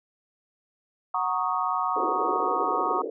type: chord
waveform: sine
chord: D# minor seventh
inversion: first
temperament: equal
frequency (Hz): 740 / 932.3 / 1108.7 / 1244.5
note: F#5 / A#5 / C#6 / D#6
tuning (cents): 0 / 0 / 0 / 0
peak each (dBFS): -30 / -30 / -28 / -29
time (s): 1.14-3.02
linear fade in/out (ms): 5
type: band-pass noise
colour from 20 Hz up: white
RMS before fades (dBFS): -31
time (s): 1.96-3.1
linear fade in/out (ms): 5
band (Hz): 310 to 510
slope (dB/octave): 48
effects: none